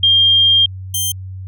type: tone pair in turn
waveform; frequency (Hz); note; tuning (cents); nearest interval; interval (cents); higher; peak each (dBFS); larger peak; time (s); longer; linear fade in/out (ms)
sine / 10% pulse; 3205 / 3150; G7 / G7; +38 / +8; unison; 30; first; -8; neither; 0.03-0.66 / 0.94-1.12; first; 5
effects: added 94 Hz sine -26 dBFS peak until 1.47 s